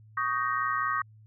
sine chord, Eb dominant seventh, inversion third, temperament just, 1120.1 / 1244.5 / 1555.6 / 1866.8 Hz, Db6 / Eb6 / G6 / Bb6, +18 / 0 / -14 / +2 cents, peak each -30 / -30 / -35 / -33 dBFS, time 0.17-1.02 s, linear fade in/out 5 ms, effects added 108 Hz sine -51 dBFS peak until 1.26 s

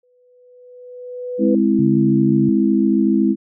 sine tone with exponential growth, 495.8 Hz, B4, 7 cents sharp, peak -17 dBFS, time 0.03-1.55 s, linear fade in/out 5 ms, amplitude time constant 330 ms
sine chord, Ab augmented, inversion none, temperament equal, 207.7 / 261.6 / 329.6 Hz, Ab3 / C4 / E4, 0 / 0 / 0 cents, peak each -16 / -18 / -17 dBFS, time 1.38-3.36 s, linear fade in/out 50 ms
sine tone with vibrato, 142.2 Hz, C#3, 45 cents sharp, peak -19 dBFS, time 1.79-2.49 s, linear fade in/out 2 ms, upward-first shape sine, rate 19 Hz, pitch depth 17 cents each way
effects none

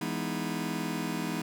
sawtooth chord, E major seventh, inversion none, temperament just, 164.81 / 206 / 247.2 / 309 Hz, E3 / G#3 / B3 / D#4, 0 / -14 / +2 / -12 cents, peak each -32 dBFS, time 0.01-1.42 s, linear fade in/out 5 ms, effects none

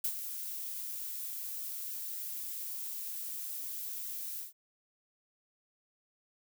violet noise with ADSR envelope, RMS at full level -31 dBFS, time 0.04-4.53 s, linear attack 6 ms, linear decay 72 ms, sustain -9 dB, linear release 140 ms, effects none

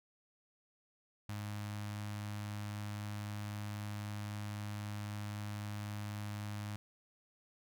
sawtooth tone with notch filter, 103.83 Hz, G#2, in tune, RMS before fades -42 dBFS, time 1.29-6.76 s, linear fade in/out 0 ms, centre 430 Hz, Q 1, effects none

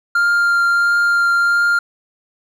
triangle tone with vibrato, 1396.9 Hz, F6, in tune, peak -10 dBFS, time 0.15-1.79 s, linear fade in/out 5 ms, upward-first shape triangle, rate 1.5 Hz, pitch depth 9 cents each way, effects none

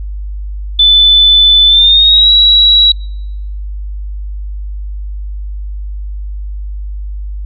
sine tone with pitch glide, 3506 to 3890 Hz, A7 to B7, -7 to -27 cents, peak -3 dBFS, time 0.79-2.92 s, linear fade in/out 5 ms, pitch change +180 cents, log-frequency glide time 1.67-2.3 s, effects noise-tail reverb RT60 0.8 s tail -26 dB re dry + added 50 Hz sine -18 dBFS peak until 7.45 s

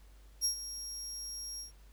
30% pulse tone with ADSR envelope, 5600 Hz, F8, 4 cents sharp, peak -23 dBFS, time 0.41-1.72 s, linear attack 38 ms, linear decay 100 ms, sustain -13 dB, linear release 120 ms, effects added 50 Hz sine -54 dBFS peak until 1.92 s + pink hiss -66 dBFS RMS until 1.92 s

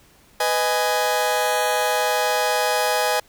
sawtooth chord, G# minor, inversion first, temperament just, 498.4 / 623 / 830.6 Hz, B4 / D#5 / G#5, +16 / +2 / 0 cents, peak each -20 / -20 / -18 dBFS, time 0.4-3.2 s, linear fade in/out 5 ms, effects pink hiss -54 dBFS RMS until 3.28 s

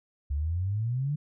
sine exponential sweep, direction up, 68.3 to 152 Hz, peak -26 dBFS, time 0.3-1.16 s, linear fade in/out 10 ms, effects none

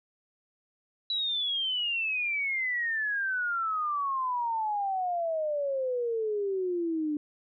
sine exponential sweep, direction down, 3951 to 293.7 Hz, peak -27 dBFS, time 1.1-7.17 s, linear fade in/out 2 ms, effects none

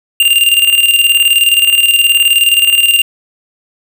square tone with tremolo, 2794 Hz, F7, in tune, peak -5 dBFS, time 0.2-3.02 s, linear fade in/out 2 ms, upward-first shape square, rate 19 Hz, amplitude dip 55%, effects none

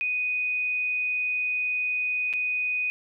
sine tone with dropouts, 2489 Hz, D#7, in tune, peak -24 dBFS, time 0.01-2.9 s, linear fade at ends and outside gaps 0 ms, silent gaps 2.329-2.336 s, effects none

